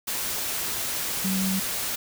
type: tone in noise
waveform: sine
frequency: 190.4 Hz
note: F#3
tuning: 50 cents sharp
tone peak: -24 dBFS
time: 1.24-1.6 s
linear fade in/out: 10 ms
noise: white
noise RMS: -29 dBFS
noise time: 0.07-1.96 s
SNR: +2 dB
effects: none